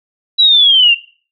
sine linear sweep, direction down, 3951 to 2714 Hz, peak -5 dBFS, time 0.38-0.95 s, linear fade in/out 20 ms, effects noise-tail reverb RT60 0.4 s tail -18 dB re dry

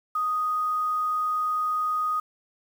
sine tone with quantisation, 1244.5 Hz, D#6, in tune, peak -23 dBFS, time 0.15-2.2 s, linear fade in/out 5 ms, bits 8, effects none

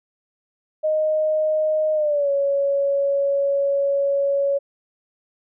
sine tone with pitch glide, 620 to 558.8 Hz, D#5 to C#5, -6 to +14 cents, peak -17 dBFS, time 0.83-4.59 s, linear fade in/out 20 ms, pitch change -180 cents, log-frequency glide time 1.94-2.3 s, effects none

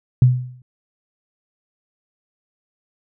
sine tone with exponential decay, 125.6 Hz, B2, 30 cents sharp, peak -5 dBFS, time 0.22-0.62 s, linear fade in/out 2 ms, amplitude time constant 85 ms, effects none

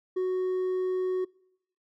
sine tone with hard clipping, 370 Hz, F#4, in tune, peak -26 dBFS, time 0.16-1.25 s, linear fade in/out 10 ms, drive 2 dB, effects noise-tail reverb RT60 0.8 s tail -25 dB re dry

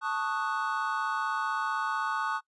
triangle chord, D# half-diminished seventh, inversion second, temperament equal, 880 / 1108.7 / 1244.5 / 1480 Hz, A5 / C#6 / D#6 / F#6, 0 / 0 / 0 / 0 cents, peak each -32 dBFS, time 0.01-2.41 s, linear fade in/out 50 ms, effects noise-tail reverb RT60 0.1 s tail -23 dB re dry + resampled to 24000 Hz

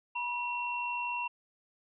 sine tone pair together, 968.3 / 2726 Hz, B5 / F7, -34 / -43 cents, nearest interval octave + tritone, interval 1791 cents, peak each -34 / -35 dBFS, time 0.15-1.28 s, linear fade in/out 10 ms, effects none

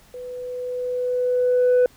sine tone with level ramp, 497.6 Hz, B4, 13 cents sharp, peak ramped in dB -32 to -10 dBFS, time 0.14-1.86 s, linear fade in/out 2 ms, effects tanh soft clip ceiling -12 dBFS + pink hiss -53 dBFS RMS until 1.96 s

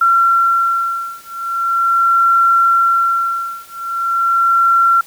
sine beating tone pair, 1363 / 1363.41 Hz, F6 / F6, -43 / -42 cents, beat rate 0.41 Hz, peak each -14 dBFS, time 0.01-5.01 s, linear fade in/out 5 ms, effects white hiss -42 dBFS RMS until 5.06 s

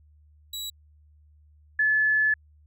sawtooth / sine tone pair in turn, 3900 / 1725.3 Hz, B7 / A6, -23 / -34 cents, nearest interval octave + major second, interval 1411 cents, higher first, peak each -29 / -19 dBFS, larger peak second, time 0.53-0.7 / 1.79-2.34 s, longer second, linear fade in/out 5 ms, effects added 75 Hz sine -54 dBFS peak until 2.66 s

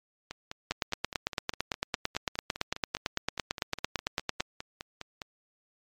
two click trains, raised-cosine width 0.2 ms, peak -20 / -10 dBFS, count 25 / 34, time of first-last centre 0.31-5.218 / 0.71-4.405 s, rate 4.89 / 8.93 Hz, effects MP3 96 kbps

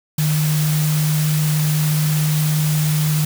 sine tone in noise, 152.8 Hz, D#3, 31 cents flat, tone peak -15 dBFS, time 0.18-3.25 s, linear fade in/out 5 ms, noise white, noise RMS -26 dBFS, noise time 0.18-3.25 s, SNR +8 dB, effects none

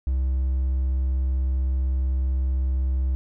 triangle tone with hard clipping, 65.41 Hz, C2, in tune, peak -21 dBFS, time 0.07-3.15 s, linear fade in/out 0 ms, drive 5 dB, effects none

